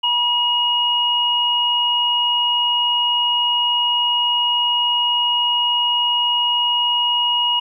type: tone pair together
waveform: sine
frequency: 963.5 / 2880 Hz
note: B5 / F#7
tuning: -43 / -47 cents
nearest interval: octave + perfect fifth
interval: 1896 cents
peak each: -21 / -16 dBFS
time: 0.03-7.6 s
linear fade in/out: 10 ms
effects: 9-bit